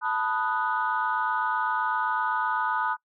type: chord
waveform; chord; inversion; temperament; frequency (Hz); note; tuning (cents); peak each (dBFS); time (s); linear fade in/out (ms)
sine; B dominant seventh; third; equal; 880 / 987.8 / 1244.5 / 1480; A5 / B5 / D#6 / F#6; 0 / 0 / 0 / 0; -29; 0.01-2.97; 50
effects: noise-tail reverb RT60 0.1 s tail -23 dB re dry + tanh soft clip ceiling -15 dBFS